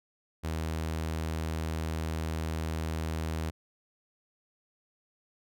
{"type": "tone", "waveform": "sawtooth", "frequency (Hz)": 80, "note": "D#2", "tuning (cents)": 49, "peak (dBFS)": -27, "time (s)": [0.43, 3.51], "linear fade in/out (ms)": 20, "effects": []}